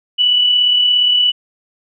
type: tone with amplitude modulation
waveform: sine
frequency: 2960 Hz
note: F#7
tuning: in tune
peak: -8 dBFS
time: 0.18-1.32 s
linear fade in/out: 20 ms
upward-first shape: sine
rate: 37.2 Hz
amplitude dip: 35%
effects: none